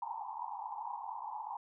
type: band-pass noise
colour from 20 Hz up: pink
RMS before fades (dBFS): -42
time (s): 0.02-1.57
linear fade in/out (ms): 2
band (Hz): 810 to 1000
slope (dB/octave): 96
effects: none

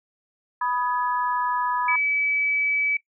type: chord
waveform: sine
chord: G# minor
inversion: first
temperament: equal with one note detuned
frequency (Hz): 987.8 / 1244.5 / 1688.3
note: B5 / D#6 / G#6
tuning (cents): 0 / 0 / +28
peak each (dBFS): -24 / -30 / -30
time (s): 0.61-1.96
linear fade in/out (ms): 5
type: tone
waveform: sine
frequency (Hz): 2292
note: D7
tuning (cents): -43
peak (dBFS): -20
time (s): 1.88-2.97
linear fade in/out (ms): 5
effects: noise-tail reverb RT60 0.1 s tail -17 dB re dry

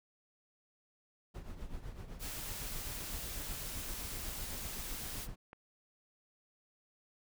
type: noise with tremolo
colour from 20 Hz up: brown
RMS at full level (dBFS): -42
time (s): 1.34-5.36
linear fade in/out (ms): 10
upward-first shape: triangle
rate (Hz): 7.9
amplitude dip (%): 70
type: noise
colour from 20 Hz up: white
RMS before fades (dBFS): -44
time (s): 2.19-5.28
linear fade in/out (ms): 50
type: click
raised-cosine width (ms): 0.5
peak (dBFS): -35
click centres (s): 5.531
effects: none

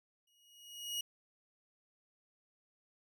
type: tone with exponential growth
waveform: sawtooth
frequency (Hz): 2891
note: F#7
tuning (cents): -41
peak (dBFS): -31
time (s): 0.27-1.01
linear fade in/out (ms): 5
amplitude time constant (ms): 160
effects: none

